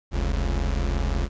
45% pulse tone pair together, 43.66 / 69.3 Hz, F1 / C#2, 0 / 0 cents, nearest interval minor sixth, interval 800 cents, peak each -24 / -26 dBFS, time 0.11-1.29 s, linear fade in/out 50 ms, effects resampled to 16000 Hz + 10-bit

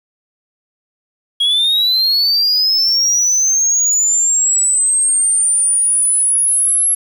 sine linear sweep, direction up, 3285 to 11190 Hz, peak -8 dBFS, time 1.4-6.95 s, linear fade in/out 10 ms, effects tanh soft clip ceiling -10 dBFS + 7-bit

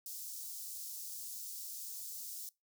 white high-pass noise, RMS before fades -45 dBFS, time 0.06-2.49 s, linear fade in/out 2 ms, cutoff 5000 Hz, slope 24 dB/octave, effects noise-tail reverb RT60 0.2 s tail -22 dB re dry

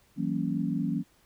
sine chord, F# dominant seventh, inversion third, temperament equal with one note detuned, 164.81 / 189.54 / 233.1 / 277.2 Hz, E3 / F#3 / A#3 / C#4, 0 / +42 / 0 / 0 cents, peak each -32 dBFS, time 0.16-1.04 s, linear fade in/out 50 ms, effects pink hiss -64 dBFS RMS until 1.25 s

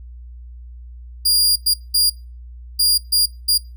sawtooth tone bursts at uneven times, 4823 Hz, D8, 45 cents sharp, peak -10 dBFS, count 6, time 1.25-1.56 / 1.66-1.74 / 1.94-2.1 / 2.79-2.98 / 3.12-3.26 / 3.48-3.58 s, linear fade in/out 10 ms, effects noise-tail reverb RT60 0.3 s tail -23 dB re dry + added 60 Hz sine -34 dBFS peak until 3.76 s

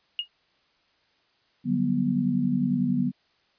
sine tone with exponential decay, 2863 Hz, F7, 42 cents sharp, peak -21 dBFS, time 0.19-0.28 s, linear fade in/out 1 ms, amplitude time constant 18 ms
sine chord, G major seventh, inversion second, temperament equal with one note detuned, 146.83 / 185 / 196 / 245 Hz, D3 / F#3 / G3 / B3, 0 / 0 / 0 / -14 cents, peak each -30 / -28 / -30 / -24 dBFS, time 1.64-3.12 s, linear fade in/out 50 ms
effects white hiss -66 dBFS RMS until 3.58 s + resampled to 11025 Hz

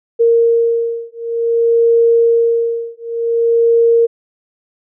sine beating tone pair, 463.6 / 464.14 Hz, A#4 / A#4, -10 / -8 cents, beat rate 0.54 Hz, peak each -13 dBFS, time 0.19-4.07 s, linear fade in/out 20 ms, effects none

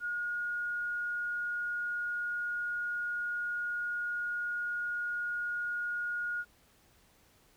sine tone, 1436 Hz, F6, 48 cents sharp, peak -32 dBFS, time 0-6.45 s, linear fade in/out 50 ms, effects pink hiss -65 dBFS RMS until 7.56 s

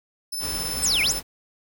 20% pulse tone with tremolo, 5274 Hz, E8, in tune, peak -21 dBFS, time 0.32-1.2 s, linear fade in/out 10 ms, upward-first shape square, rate 18 Hz, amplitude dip 25%
pink noise, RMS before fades -33 dBFS, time 0.39-1.23 s, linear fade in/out 50 ms
sine exponential two-way sweep, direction down then up, 9397 to 2083 to 9397 Hz, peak -19 dBFS, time 0.82-1.13 s, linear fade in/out 20 ms, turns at 1.02 s
effects none

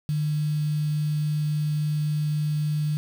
sine tone with quantisation, 150.6 Hz, D3, 44 cents sharp, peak -22 dBFS, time 0.09-2.97 s, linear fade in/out 0 ms, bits 7, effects none

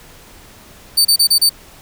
sawtooth tone bursts, 4575 Hz, D8, 46 cents flat, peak -6 dBFS, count 5, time 0.97-1.495 s, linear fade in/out 10 ms, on 81 ms, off 30 ms, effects pink hiss -42 dBFS RMS until 1.81 s

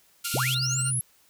20% pulse tone with tremolo, 1396.9 Hz, F6, in tune, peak -26 dBFS, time 0.24-0.92 s, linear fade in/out 20 ms, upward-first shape sine, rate 13 Hz, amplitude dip 70%
white band-pass noise, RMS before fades -32 dBFS, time 0.24-0.55 s, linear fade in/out 10 ms, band 2200 to 14000 Hz, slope 96 dB/octave
sine linear sweep, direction up, 113.4 to 11300 Hz, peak -26 dBFS, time 0.34-1.01 s, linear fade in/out 0 ms
sine tone with vibrato, 129.3 Hz, C3, 20 cents flat, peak -27 dBFS, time 0.34-1 s, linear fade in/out 10 ms, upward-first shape triangle, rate 7.7 Hz, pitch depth 32 cents each way
effects white hiss -61 dBFS RMS until 1.29 s

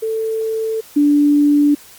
sine tone pair in turn, 443.5 / 291.4 Hz, A4 / D4, +14 / -13 cents, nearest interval perfect fifth, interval 727 cents, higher first, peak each -17 / -9 dBFS, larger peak second, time 0.02-0.81 / 0.96-1.75 s, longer neither, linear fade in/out 10 ms, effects white hiss -42 dBFS RMS until 1.98 s + Opus 32 kbps

